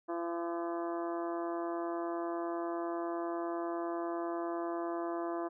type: harmonic tone with a mistuned harmonic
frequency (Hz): 170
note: F3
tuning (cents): -46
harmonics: 2 / 3 / 4 / 5 / 6 / 7 / 8 / 9 / 10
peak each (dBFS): -36 / -47 / -39 / -50 / -44 / -47 / -55 / -55 / -57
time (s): 0.08-5.49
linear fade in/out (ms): 20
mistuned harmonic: 8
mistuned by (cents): -82
effects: none